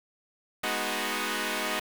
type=chord; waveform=5% pulse; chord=G# minor seventh; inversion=none; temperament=equal; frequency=207.7 / 246.9 / 311.1 / 370 Hz; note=G#3 / B3 / D#4 / F#4; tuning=0 / 0 / 0 / 0 cents; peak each=-23 dBFS; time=0.63-1.8 s; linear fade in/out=10 ms; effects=7-bit